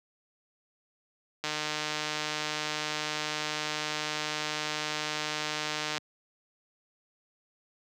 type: click train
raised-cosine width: 0.2 ms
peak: -14 dBFS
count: 691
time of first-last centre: 1.44-5.979 s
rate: 152 Hz
effects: high-pass 150 Hz 12 dB/octave